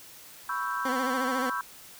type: chord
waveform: sine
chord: C# half-diminished seventh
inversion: third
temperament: equal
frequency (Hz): 987.8 / 1108.7 / 1318.5 / 1568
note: B5 / C#6 / E6 / G6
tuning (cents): 0 / 0 / 0 / 0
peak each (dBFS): -34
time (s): 0.49-1.61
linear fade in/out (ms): 2
type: tone with vibrato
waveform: 20% pulse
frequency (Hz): 257.1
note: C4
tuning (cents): -30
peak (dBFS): -24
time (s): 0.85-1.5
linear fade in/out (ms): 5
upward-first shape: sine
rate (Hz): 14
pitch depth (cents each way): 70
effects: white hiss -49 dBFS RMS until 1.99 s